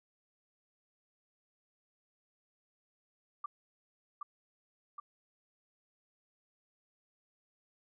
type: tone with echo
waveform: sine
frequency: 1174.7 Hz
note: D6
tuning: in tune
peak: -35 dBFS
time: 3.44-3.46 s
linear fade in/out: 5 ms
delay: 770 ms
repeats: 2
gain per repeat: -3 dB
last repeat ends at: 5 s
effects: none